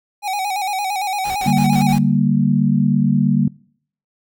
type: tone with vibrato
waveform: square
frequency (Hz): 790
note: G5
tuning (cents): +13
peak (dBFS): -20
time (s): 0.22-1.99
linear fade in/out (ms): 50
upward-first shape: square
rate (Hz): 8.8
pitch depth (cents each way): 74
type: noise bursts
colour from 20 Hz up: pink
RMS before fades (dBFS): -33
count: 5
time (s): 1.25-1.985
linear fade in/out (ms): 2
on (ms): 99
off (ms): 60
type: chord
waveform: sine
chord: G minor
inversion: second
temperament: equal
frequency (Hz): 146.83 / 196 / 233.1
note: D3 / G3 / Bb3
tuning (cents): 0 / 0 / 0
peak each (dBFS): -17 / -17 / -17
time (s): 1.46-3.48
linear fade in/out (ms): 5
effects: noise-tail reverb RT60 0.6 s tail -24 dB re dry